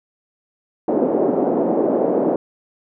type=band-pass noise; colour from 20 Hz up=white; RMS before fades=-18 dBFS; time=0.88-2.36 s; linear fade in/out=2 ms; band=230 to 570 Hz; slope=24 dB/octave; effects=none